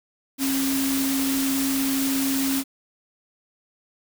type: tone in noise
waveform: sine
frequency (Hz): 270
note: C#4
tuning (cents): -45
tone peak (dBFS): -22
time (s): 0.38-2.64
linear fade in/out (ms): 50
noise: white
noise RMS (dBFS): -28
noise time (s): 0.38-2.64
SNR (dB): +3
effects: none